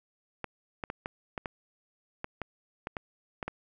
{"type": "clicks", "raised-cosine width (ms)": 0.5, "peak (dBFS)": -19, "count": 12, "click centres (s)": [0.443, 0.838, 0.901, 1.059, 1.378, 1.458, 2.244, 2.417, 2.871, 2.968, 3.428, 3.48], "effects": []}